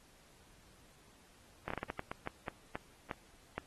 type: slowing click train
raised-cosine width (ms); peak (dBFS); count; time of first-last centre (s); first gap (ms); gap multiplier
0.5; -23; 13; 1.68-3.58; 24; 1.31
effects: pink hiss -64 dBFS RMS until 3.66 s + AAC 32 kbps